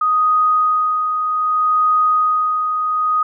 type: tone with tremolo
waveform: sine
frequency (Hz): 1247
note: D#6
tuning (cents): +3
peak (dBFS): -11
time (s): 0.01-3.23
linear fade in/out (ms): 5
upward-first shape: sine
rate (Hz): 0.64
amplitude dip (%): 45
effects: none